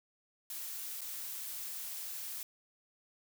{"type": "noise with dropouts", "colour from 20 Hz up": "blue", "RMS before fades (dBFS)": -42, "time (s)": [0.5, 2.43], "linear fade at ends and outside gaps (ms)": 2, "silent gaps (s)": [1.009, 1.015], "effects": []}